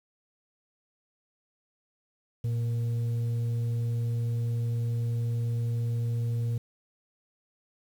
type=tone with frequency modulation; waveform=sine; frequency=116.54 Hz; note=A#2; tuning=in tune; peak=-25 dBFS; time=2.44-6.58 s; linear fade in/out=5 ms; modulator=355 Hz; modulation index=0.22; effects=tanh soft clip ceiling -21 dBFS + 9-bit